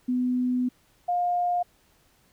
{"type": "tone pair in turn", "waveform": "sine", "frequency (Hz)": [250, 708.5], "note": ["B3", "F5"], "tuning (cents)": [21, 25], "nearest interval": "octave + tritone", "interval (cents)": 1804, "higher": "second", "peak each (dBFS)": -22, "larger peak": "neither", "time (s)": [[0.08, 0.69], [1.08, 1.63]], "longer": "first", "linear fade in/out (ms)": 10, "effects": ["pink hiss -63 dBFS RMS until 2.32 s"]}